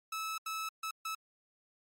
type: tone bursts at uneven times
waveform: sawtooth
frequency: 1303 Hz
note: E6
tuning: 20 cents flat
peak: -32 dBFS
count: 4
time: 0.12-0.38 / 0.46-0.69 / 0.83-0.91 / 1.05-1.15 s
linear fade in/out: 5 ms
effects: MP3 64 kbps